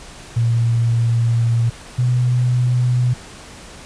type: tone pair in turn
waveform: sine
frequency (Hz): 116.54 / 123.75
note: A#2 / B2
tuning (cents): 0 / +4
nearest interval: minor second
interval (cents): 104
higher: second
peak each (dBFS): -13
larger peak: neither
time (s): 0.36-1.7 / 1.98-3.14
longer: first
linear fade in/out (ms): 10
effects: pink hiss -38 dBFS RMS until 3.85 s + resampled to 22050 Hz